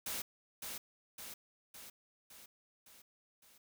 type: noise with echo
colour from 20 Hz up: white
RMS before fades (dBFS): -40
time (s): 0.06-0.22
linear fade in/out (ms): 5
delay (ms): 560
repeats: 6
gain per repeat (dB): -4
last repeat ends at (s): 3.58
effects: none